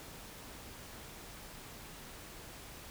silence, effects pink hiss -50 dBFS RMS until 2.9 s

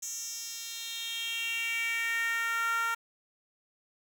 10% pulse tone with high-pass filter sweep, 460.1 Hz, A#4, 23 cents flat, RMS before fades -33 dBFS, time 0.02-2.95 s, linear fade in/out 10 ms, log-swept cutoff 6500 to 1200 Hz, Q 4.2, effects 9-bit

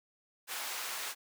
pink high-pass noise, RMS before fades -39 dBFS, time 0.47-1.15 s, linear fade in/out 50 ms, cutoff 990 Hz, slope 12 dB/octave, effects none

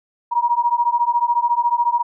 sine beating tone pair, 946 / 960 Hz, A#5 / B5, +25 / -49 cents, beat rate 14 Hz, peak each -18 dBFS, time 0.31-2.03 s, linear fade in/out 20 ms, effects none

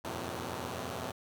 5% pulse tone cluster, 83.5 / 91.8 / 111.5 / 127.7 Hz, E2 / F#2 / A2 / C3, +23 / -13 / +23 / -42 cents, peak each -31 dBFS, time 0.04-1.12 s, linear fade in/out 10 ms, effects none

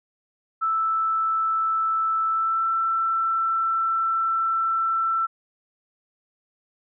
sine tone with pitch glide, 1318.5 to 1336.1 Hz, E6 to E6, 0 to +23 cents, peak -20 dBFS, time 0.61-5.27 s, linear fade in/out 20 ms, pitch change +23 cents, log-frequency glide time 2.29-2.67 s, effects none

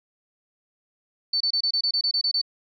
sine tone bursts, 4504 Hz, C#8, 27 cents sharp, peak -20 dBFS, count 11, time 1.33-2.415 s, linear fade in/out 5 ms, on 75 ms, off 26 ms, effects none

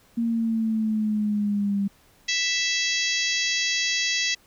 sine exponential sweep, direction down, 233.1 to 197.9 Hz, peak -21 dBFS, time 0.17-1.88 s, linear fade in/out 10 ms
harmonic tone, 659.3 Hz, E5, in tune, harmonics 3 / 4 / 5 / 6 / 7 / 8 / 9 / 10, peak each -28 / -29 / -30 / -31 / -31 / -32 / -33 / -33 dBFS, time 2.28-4.35 s, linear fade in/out 10 ms
effects pink hiss -58 dBFS RMS until 4.46 s

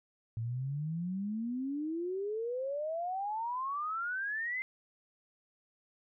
sine exponential sweep, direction up, 110.3 to 2094 Hz, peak -33 dBFS, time 0.37-4.62 s, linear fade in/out 0 ms, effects none

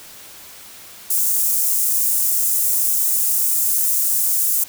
white high-pass noise, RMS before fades -18 dBFS, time 1.1-4.64 s, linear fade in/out 5 ms, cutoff 7300 Hz, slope 24 dB/octave, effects white hiss -40 dBFS RMS until 4.68 s

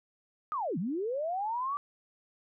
sine linear two-way sweep, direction down then up, 1276 to 152 to 1171 Hz, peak -30 dBFS, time 0.52-1.77 s, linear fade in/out 0 ms, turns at 0.78 s, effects none

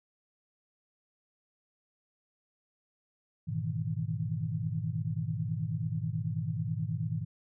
sine chord, E major seventh, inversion first, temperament equal with one note detuned, 103.83 / 121.35 / 155.56 / 164.81 Hz, G#2 / B2 / D#3 / E3, 0 / -30 / 0 / 0 cents, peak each -36 / -36 / -35 / -37 dBFS, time 3.47-7.25 s, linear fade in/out 20 ms, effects none

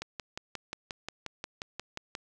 click train, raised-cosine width 0.2 ms, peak -19 dBFS, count 13, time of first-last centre 0.02-2.151 s, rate 5.63 Hz, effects none

